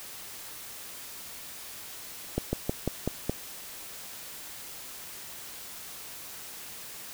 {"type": "slowing click train", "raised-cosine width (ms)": 2, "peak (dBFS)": -13, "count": 6, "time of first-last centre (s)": [2.38, 3.296], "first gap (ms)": 150, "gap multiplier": 1.1, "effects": ["white hiss -43 dBFS RMS until 7.13 s"]}